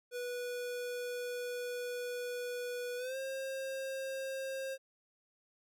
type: tone with pitch glide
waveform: square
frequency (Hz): 490 to 534.3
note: B4 to C5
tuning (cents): -14 to +36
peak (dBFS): -38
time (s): 0.11-4.78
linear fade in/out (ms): 50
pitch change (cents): +150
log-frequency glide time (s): 2.97-3.17
effects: none